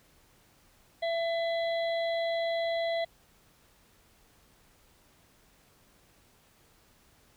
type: harmonic tone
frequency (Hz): 669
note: E5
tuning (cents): +25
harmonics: 1 / 3 / 5 / 6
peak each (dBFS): -28 / -38 / -42 / -44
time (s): 1.02-3.05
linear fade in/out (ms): 10
effects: pink hiss -63 dBFS RMS until 7.36 s